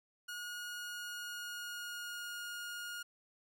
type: tone with pitch glide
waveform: sawtooth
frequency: 1442 to 1428.7 Hz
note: F#6 to F6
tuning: -45 to +39 cents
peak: -38 dBFS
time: 0.28-3.03 s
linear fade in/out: 10 ms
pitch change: -16 cents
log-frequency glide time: 0.74-2.41 s
effects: none